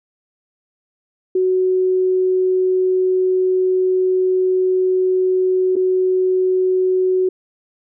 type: tone with dropouts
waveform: sine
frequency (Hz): 371.3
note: F#4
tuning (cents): +6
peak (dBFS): -13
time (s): 1.35-7.29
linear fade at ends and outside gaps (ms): 5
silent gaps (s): 5.757-5.764
effects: none